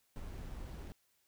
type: noise with sample-and-hold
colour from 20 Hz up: brown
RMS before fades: -45 dBFS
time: 0.16-0.92 s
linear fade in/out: 0 ms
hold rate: 8820 Hz
effects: white hiss -75 dBFS RMS until 1.27 s